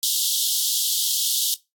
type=high-pass noise; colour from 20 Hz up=pink; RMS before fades=-22 dBFS; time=0.03-1.54 s; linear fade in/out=0 ms; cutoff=3100 Hz; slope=96 dB/octave; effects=noise-tail reverb RT60 0.2 s tail -18 dB re dry + AAC 64 kbps